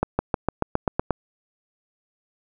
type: accelerating click train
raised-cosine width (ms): 1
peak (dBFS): -6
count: 9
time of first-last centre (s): 0.03-1.107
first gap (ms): 160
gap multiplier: 0.95
effects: none